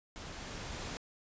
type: noise with level ramp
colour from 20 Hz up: pink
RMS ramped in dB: -46 to -40 dBFS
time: 0.16-0.97 s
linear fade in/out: 0 ms
effects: resampled to 16000 Hz